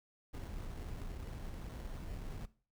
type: noise with sample-and-hold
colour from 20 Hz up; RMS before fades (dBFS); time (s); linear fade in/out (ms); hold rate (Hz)
brown; -44; 0.33-2.46; 10; 2450
effects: noise-tail reverb RT60 0.4 s tail -18 dB re dry